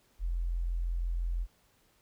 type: tone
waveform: sine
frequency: 42.93 Hz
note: F1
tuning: 29 cents flat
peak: -29 dBFS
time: 0.19-1.47 s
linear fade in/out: 50 ms
effects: pink hiss -68 dBFS RMS until 2.01 s